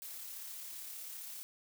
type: noise with amplitude modulation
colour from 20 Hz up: blue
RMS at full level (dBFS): -45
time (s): 0.02-1.43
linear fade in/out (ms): 0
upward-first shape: sine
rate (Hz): 35.3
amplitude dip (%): 25
effects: none